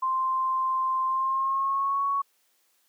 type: tone with pitch glide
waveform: sine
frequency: 1046 to 1114.6 Hz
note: C6 to C#6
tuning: -1 to +9 cents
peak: -23 dBFS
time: 0.02-2.22 s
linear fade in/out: 10 ms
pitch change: +110 cents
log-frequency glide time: 1.06-2.04 s
effects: white hiss -68 dBFS RMS until 2.88 s + high-pass 300 Hz 12 dB/octave